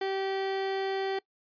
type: tone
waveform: 30% pulse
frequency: 386.9 Hz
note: G4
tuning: 23 cents flat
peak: -26 dBFS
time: 0.01-1.19 s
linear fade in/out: 5 ms
effects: noise-tail reverb RT60 0.1 s tail -23 dB re dry + resampled to 11025 Hz